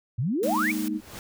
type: exponential sweep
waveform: sine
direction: up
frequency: 105 to 2503 Hz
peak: -23 dBFS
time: 0.18-0.72 s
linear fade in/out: 10 ms
type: chord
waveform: sine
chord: Ab suspended second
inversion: none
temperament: equal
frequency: 207.7 / 233.1 / 311.1 Hz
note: Ab3 / Bb3 / Eb4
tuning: 0 / 0 / 0 cents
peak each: -31 / -32 / -28 dBFS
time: 0.41-1.01 s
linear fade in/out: 50 ms
type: noise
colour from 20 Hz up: white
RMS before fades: -38 dBFS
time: 0.43-0.88 s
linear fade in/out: 0 ms
type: noise with exponential growth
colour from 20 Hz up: pink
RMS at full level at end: -37 dBFS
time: 0.73-1.19 s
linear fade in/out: 1 ms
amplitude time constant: 100 ms
effects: none